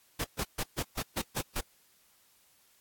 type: noise bursts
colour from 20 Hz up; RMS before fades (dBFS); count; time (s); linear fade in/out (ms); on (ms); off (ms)
pink; -32; 8; 0.19-1.61; 10; 55; 140
effects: white hiss -65 dBFS RMS until 2.8 s + AAC 64 kbps